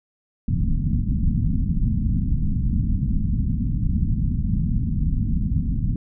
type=low-pass noise; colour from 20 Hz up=pink; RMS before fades=-21 dBFS; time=0.48-5.96 s; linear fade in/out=2 ms; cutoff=240 Hz; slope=48 dB/octave; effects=none